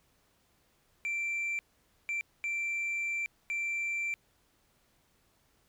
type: tone bursts at uneven times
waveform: sine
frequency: 2349 Hz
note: D7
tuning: in tune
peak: -28 dBFS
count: 4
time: 1.05-1.59 / 2.09-2.21 / 2.44-3.26 / 3.5-4.14 s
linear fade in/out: 0 ms
effects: tanh soft clip ceiling -30 dBFS + pink hiss -70 dBFS RMS until 5.68 s